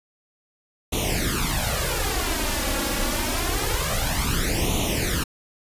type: noise with flanger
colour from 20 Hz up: pink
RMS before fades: -24 dBFS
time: 0.92-5.24 s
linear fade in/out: 10 ms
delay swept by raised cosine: 0.3 to 3.6 ms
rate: 0.26 Hz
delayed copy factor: +0.8
effects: resampled to 32000 Hz